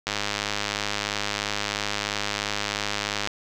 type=click train; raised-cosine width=0.2 ms; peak=-8 dBFS; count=331; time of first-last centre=0.07-3.274 s; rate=103 Hz; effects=none